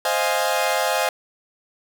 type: chord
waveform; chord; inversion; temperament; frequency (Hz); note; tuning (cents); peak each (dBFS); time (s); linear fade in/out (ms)
sawtooth; F minor seventh; second; equal; 523.3 / 622.3 / 698.5 / 830.6; C5 / Eb5 / F5 / Ab5; 0 / 0 / 0 / 0; -21; 0.05-1.09; 2
effects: none